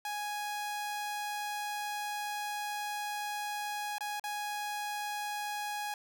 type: tone with dropouts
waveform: sawtooth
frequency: 830.6 Hz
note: G#5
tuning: in tune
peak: -31 dBFS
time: 0.05-5.94 s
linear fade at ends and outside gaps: 2 ms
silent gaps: 3.983-4.007 / 4.197-4.239 s
effects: none